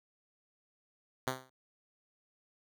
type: tone with exponential decay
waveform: 5% pulse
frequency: 130 Hz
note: C3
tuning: 11 cents flat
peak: -18 dBFS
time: 1.27-1.5 s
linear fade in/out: 2 ms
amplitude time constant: 50 ms
effects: none